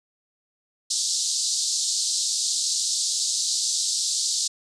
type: band-pass noise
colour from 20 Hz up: pink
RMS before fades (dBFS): -25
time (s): 0.9-4.48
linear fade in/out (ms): 10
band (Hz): 4000 to 8600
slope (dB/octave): 48
effects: none